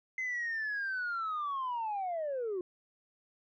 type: linear sweep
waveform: sine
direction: down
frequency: 2065 to 349.2 Hz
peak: -31 dBFS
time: 0.18-2.61 s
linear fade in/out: 2 ms
effects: tanh soft clip ceiling -30 dBFS